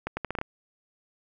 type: accelerating click train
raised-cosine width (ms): 0.5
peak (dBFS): -15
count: 7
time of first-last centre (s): 0.07-0.414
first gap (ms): 100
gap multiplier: 0.77
effects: none